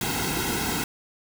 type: noise with comb filter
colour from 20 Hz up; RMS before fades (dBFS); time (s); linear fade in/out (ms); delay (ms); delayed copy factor
pink; -27; 0.01-0.84; 2; 1.7; -0.85
effects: none